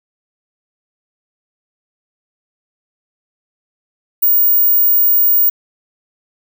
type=tone; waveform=sine; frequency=15430 Hz; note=B9; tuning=41 cents flat; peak=-8 dBFS; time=4.22-5.5 s; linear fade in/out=10 ms; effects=none